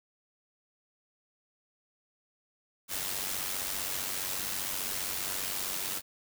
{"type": "noise with amplitude modulation", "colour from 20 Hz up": "white", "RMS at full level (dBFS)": -32, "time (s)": [2.88, 6.02], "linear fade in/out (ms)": 50, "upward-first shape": "sine", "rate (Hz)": 95.1, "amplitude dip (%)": 55, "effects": []}